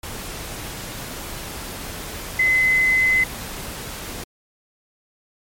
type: tone in noise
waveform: sine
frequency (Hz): 2038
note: C7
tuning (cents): -46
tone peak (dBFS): -14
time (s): 2.39-3.24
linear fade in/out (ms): 5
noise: pink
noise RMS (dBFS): -32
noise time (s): 0.03-4.24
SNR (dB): +15
effects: MP3 64 kbps